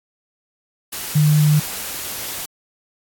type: tone in noise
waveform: sine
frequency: 150.9 Hz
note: D3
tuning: 47 cents sharp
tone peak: -11 dBFS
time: 1.15-1.6 s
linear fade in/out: 10 ms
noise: white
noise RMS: -28 dBFS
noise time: 0.92-2.46 s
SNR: +14 dB
effects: AAC 64 kbps